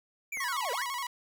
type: linear two-way sweep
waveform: square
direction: down then up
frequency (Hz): 2400 to 436.9 to 2125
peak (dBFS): -34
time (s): 0.32-0.84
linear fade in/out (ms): 5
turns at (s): 0.72
type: clicks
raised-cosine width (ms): 0.5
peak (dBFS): -34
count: 2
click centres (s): 0.37 / 0.374
type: tone with vibrato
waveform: sawtooth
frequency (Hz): 1034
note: C6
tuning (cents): -21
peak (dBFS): -29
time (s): 0.4-1.07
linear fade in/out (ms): 5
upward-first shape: square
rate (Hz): 12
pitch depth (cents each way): 100
effects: none